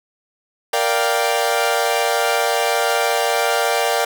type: chord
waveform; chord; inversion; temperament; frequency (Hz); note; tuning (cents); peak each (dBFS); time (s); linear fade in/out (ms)
sawtooth; G minor seventh; first; equal; 466.2 / 587.3 / 698.5 / 784; Bb4 / D5 / F5 / G5; 0 / 0 / 0 / 0; -18; 0.73-4.05; 5
effects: none